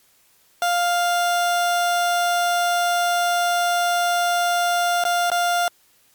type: tone with dropouts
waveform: 30% pulse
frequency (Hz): 700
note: F5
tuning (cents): +4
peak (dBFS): -15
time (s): 0.62-5.68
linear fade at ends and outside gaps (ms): 1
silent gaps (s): 5.039-5.051 / 5.301-5.316
effects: white hiss -58 dBFS RMS until 6.14 s + MP3 96 kbps